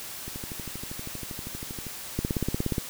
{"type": "two click trains", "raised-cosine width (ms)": 3, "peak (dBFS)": [-13, -24], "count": [11, 21], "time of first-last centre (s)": [[2.19, 2.782], [0.28, 1.867]], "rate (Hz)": [16.9, 12.6], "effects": ["white hiss -39 dBFS RMS until 2.89 s"]}